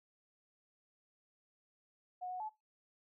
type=tone with pitch steps; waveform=sine; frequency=728 / 734 / 863 Hz; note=F#5 / F#5 / A5; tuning=-28 / -14 / -34 cents; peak=-39 dBFS; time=2.21-2.495 s; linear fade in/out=20 ms; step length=95 ms; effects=noise-tail reverb RT60 0.2 s tail -20 dB re dry